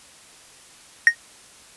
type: tone with exponential decay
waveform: triangle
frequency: 1864.7 Hz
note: A#6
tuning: in tune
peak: -3 dBFS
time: 1.07-1.15 s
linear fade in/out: 1 ms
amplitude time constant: 16 ms
effects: white hiss -48 dBFS RMS until 1.76 s + resampled to 24000 Hz